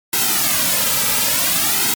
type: noise with flanger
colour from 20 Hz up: white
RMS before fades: -17 dBFS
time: 0.13-1.94 s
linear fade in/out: 2 ms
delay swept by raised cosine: 1.7 to 2.8 ms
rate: 0.55 Hz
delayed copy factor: -0.9
effects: MP3 96 kbps